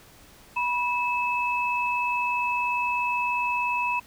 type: tone pair together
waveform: sine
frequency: 977 / 2600 Hz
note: B5 / E7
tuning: -19 / -24 cents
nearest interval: octave + perfect fourth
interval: 1695 cents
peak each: -25 / -27 dBFS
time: 0.56-4 s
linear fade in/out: 10 ms
effects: pink hiss -52 dBFS RMS until 4.06 s